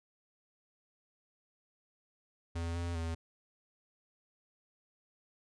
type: tone with pitch steps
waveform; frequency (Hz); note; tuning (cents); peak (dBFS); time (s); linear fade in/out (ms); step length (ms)
square; 84.1 / 85.8 / 82.5; E2 / F2 / E2; +35 / -30 / +2; -35; 2.55-3.15; 10; 200
effects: resampled to 22050 Hz